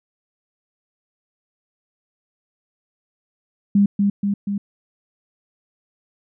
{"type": "tone with echo", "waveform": "sine", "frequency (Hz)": 201.3, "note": "G3", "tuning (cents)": 46, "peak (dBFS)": -11, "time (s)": [3.75, 3.86], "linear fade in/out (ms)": 5, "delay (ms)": 240, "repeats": 3, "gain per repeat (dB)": -3, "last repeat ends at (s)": 4.58, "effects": []}